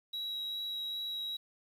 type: tone with vibrato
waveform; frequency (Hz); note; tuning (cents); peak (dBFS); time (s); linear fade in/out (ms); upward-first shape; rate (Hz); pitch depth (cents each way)
sine; 3866; B7; -38; -33; 0.13-1.37; 10; sine; 2.5; 8
effects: tanh soft clip ceiling -34 dBFS + 10-bit